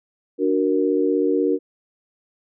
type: chord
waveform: sine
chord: D augmented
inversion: none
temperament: equal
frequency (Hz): 293.7 / 370 / 466.2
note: D4 / F#4 / A#4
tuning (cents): 0 / 0 / 0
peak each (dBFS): -21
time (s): 0.38-1.59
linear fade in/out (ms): 50
effects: none